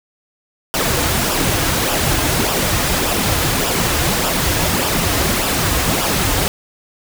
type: noise with flanger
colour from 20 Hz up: pink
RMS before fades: -17 dBFS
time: 0.74-6.48 s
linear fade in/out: 0 ms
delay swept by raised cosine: 0.47 to 5.27 ms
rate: 1.7 Hz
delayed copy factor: -0.55
effects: none